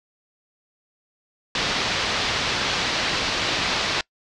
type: low-pass noise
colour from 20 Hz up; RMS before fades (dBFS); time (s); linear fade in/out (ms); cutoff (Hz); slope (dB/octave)
white; -24; 1.55-4.01; 2; 4800; 24
effects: noise-tail reverb RT60 0.1 s tail -24 dB re dry + low-pass 8000 Hz 12 dB/octave